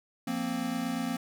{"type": "chord", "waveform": "square", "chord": "F suspended fourth", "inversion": "none", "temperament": "equal", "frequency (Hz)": [174.61, 233.1, 261.6], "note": ["F3", "Bb3", "C4"], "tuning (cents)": [0, 0, 0], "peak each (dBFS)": [-39, -34, -34], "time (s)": [0.27, 1.17], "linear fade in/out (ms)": 5, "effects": []}